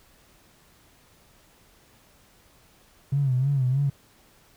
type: tone with vibrato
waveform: triangle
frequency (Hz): 133.9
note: C3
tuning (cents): +40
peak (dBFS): -16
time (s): 3.12-3.9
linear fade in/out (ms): 10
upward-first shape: sine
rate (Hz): 3.2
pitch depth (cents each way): 110
effects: tanh soft clip ceiling -18 dBFS + pink hiss -58 dBFS RMS until 4.56 s